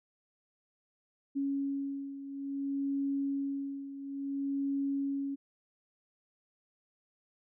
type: beating tone pair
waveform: sine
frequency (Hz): 277.2 / 277.78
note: C#4 / C#4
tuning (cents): 0 / +4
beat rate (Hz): 0.58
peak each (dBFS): -33 / -38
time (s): 1.35-5.36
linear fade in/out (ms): 20
effects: none